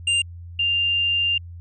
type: tone pair in turn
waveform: square / sine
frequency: 2794 / 2794 Hz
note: F7 / F7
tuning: 0 / 0 cents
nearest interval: unison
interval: 0 cents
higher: neither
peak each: -18 dBFS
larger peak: neither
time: 0.07-0.22 / 0.59-1.38 s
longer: second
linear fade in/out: 5 ms
effects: added 86 Hz sine -35 dBFS peak until 1.6 s + resampled to 24000 Hz